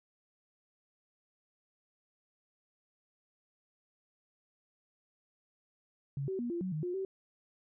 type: tone with pitch steps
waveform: sine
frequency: 138.8 / 381.5 / 240 / 343.5 / 185.9 / 153.8 / 356.7 / 383.8 Hz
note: C#3 / G4 / B3 / F4 / F#3 / D#3 / F4 / G4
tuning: +3 / -47 / -49 / -29 / +8 / -20 / +37 / -37 cents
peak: -33 dBFS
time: 6.17-7.05 s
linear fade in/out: 2 ms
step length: 110 ms
effects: none